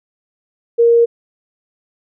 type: tone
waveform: sine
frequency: 467.7 Hz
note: A#4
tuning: 6 cents sharp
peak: -7 dBFS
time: 0.78-1.06 s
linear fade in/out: 20 ms
effects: none